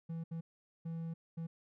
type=tone bursts at uneven times; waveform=triangle; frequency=164.81 Hz; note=E3; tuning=in tune; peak=-36 dBFS; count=4; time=0.09-0.24 / 0.31-0.41 / 0.85-1.14 / 1.37-1.47 s; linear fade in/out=10 ms; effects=none